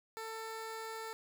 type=tone; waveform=15% pulse; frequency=445.6 Hz; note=A4; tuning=22 cents sharp; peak=-35 dBFS; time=0.17-1.13 s; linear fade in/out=0 ms; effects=none